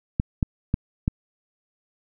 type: clicks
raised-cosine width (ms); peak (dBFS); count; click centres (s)
5; -8; 4; 0.199 / 0.428 / 0.741 / 1.079
effects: none